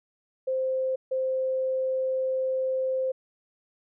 sine tone pair in turn, 522 / 522 Hz, C5 / C5, -4 / -4 cents, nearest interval unison, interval 0 cents, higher neither, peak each -24 / -24 dBFS, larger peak neither, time 0.47-0.96 / 1.11-3.12 s, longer second, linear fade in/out 10 ms, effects none

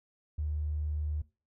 triangle tone, 75.6 Hz, D#2, 49 cents flat, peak -26 dBFS, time 0.38-1.22 s, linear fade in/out 10 ms, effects noise-tail reverb RT60 0.3 s tail -23 dB re dry + tanh soft clip ceiling -28 dBFS

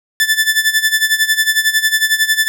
sawtooth tone with tremolo, 1755 Hz, A6, 5 cents flat, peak -5 dBFS, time 0.2-2.48 s, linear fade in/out 0 ms, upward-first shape sine, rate 11 Hz, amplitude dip 80%, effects none

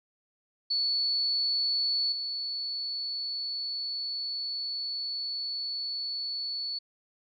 sine tone with level steps, 4435 Hz, C#8, in tune, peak -25 / -31 dBFS, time 0.7-6.79 s, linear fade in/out 10 ms, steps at 2.12 s, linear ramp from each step 2 ms, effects none

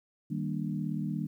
sine chord, Eb major seventh, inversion none, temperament equal, 155.56 / 196 / 233.1 / 293.7 Hz, Eb3 / G3 / Bb3 / D4, 0 / 0 / 0 / 0 cents, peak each -34 / -35 / -37 / -39 dBFS, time 0.3-1.27 s, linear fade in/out 10 ms, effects 11-bit

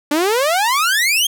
sawtooth exponential sweep, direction up, 283.9 to 3274 Hz, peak -10 dBFS, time 0.11-1.27 s, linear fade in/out 5 ms, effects none

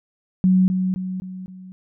sine tone with echo, 185.7 Hz, F#3, 7 cents sharp, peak -12 dBFS, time 0.44-0.68 s, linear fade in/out 0 ms, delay 260 ms, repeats 4, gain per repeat -6 dB, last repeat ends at 1.72 s, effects none

